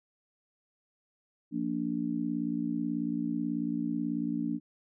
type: harmonic tone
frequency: 58.27 Hz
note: A#1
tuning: in tune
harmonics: 3 / 4 / 5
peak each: -37 / -33 / -32 dBFS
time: 1.51-4.6 s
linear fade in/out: 50 ms
effects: none